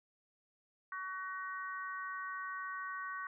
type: harmonic tone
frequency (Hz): 376.1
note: F#4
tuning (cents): +28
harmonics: 3 / 4 / 5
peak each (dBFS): -42 / -44 / -46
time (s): 0.92-3.27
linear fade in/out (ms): 2
effects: none